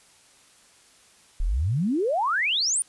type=exponential sweep; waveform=sine; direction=up; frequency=32.77 to 9880 Hz; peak=-21 dBFS; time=1.4-2.82 s; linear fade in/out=0 ms; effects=white hiss -56 dBFS RMS until 2.88 s + resampled to 24000 Hz